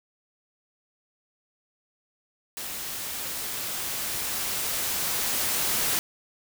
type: noise with level ramp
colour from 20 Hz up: white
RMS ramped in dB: -35 to -25 dBFS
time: 2.57-5.99 s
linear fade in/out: 0 ms
effects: none